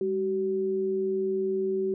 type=tone pair together; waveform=sine; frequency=201.6 / 380.5 Hz; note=G3 / F#4; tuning=+49 / +48 cents; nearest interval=major seventh; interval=1099 cents; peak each=-34 / -25 dBFS; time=0.01-1.94 s; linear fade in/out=2 ms; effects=none